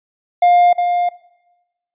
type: tone with echo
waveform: triangle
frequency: 706 Hz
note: F5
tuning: 19 cents sharp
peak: -6 dBFS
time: 0.42-0.73 s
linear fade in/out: 5 ms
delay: 360 ms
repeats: 1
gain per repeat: -6 dB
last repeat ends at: 1.09 s
effects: noise-tail reverb RT60 1.0 s tail -19 dB re dry + resampled to 8000 Hz